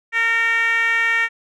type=tone with band-pass filter; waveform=10% pulse; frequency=458.4 Hz; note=A#4; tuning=29 cents flat; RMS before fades=-18 dBFS; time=0.12-1.29 s; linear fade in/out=50 ms; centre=2000 Hz; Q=6.6; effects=none